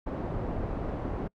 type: low-pass noise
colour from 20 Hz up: pink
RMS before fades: -33 dBFS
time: 0.06-1.28 s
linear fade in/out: 10 ms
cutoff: 750 Hz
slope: 12 dB/octave
effects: noise-tail reverb RT60 0.1 s tail -26 dB re dry